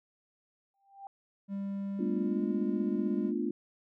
sine tone with exponential growth, 790 Hz, G5, 13 cents sharp, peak -39 dBFS, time 0.74-1.07 s, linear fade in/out 1 ms, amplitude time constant 70 ms
triangle tone with pitch glide, 198 to 204 Hz, G3 to G#3, +18 to -31 cents, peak -31 dBFS, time 1.48-3.33 s, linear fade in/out 50 ms, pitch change +51 cents, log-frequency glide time 2.18-2.41 s
sine chord, B half-diminished seventh, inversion third, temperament equal, 220 / 246.9 / 293.7 / 349.2 Hz, A3 / B3 / D4 / F4, 0 / 0 / 0 / 0 cents, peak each -35 dBFS, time 1.99-3.51 s, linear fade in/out 5 ms
effects none

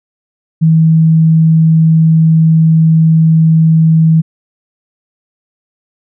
sine tone, 160.9 Hz, E3, 42 cents flat, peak -4 dBFS, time 0.61-4.22 s, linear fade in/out 20 ms, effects none

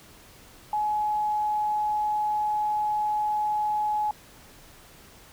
sine tone, 845 Hz, G#5, 30 cents sharp, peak -23 dBFS, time 0.73-4.11 s, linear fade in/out 2 ms, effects pink hiss -51 dBFS RMS until 5.32 s

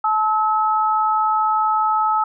sine tone pair together, 866 / 1290.8 Hz, A5 / E6, -28 / -37 cents, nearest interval perfect fifth, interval 691 cents, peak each -18 dBFS, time 0.04-2.24 s, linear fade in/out 5 ms, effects none

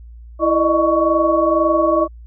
sine tone cluster, 331.4 / 600 / 622 / 1118 Hz, E4 / D5 / D#5 / C#6, +9 / +37 / -1 / +14 cents, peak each -18 dBFS, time 0.39-2.08 s, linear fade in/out 50 ms, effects added 58 Hz sine -35 dBFS peak until 2.26 s

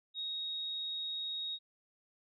sine tone, 3762 Hz, A#7, 15 cents sharp, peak -36 dBFS, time 0.14-1.59 s, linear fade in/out 50 ms, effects none

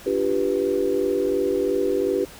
sine chord, G dominant seventh, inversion second, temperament equal with one note detuned, 290.5 / 349.2 / 392 / 493.9 Hz, D4 / F4 / G4 / B4, -19 / 0 / 0 / 0 cents, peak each -28 / -27 / -22 / -25 dBFS, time 0.06-2.25 s, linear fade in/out 5 ms, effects pink hiss -43 dBFS RMS until 2.39 s

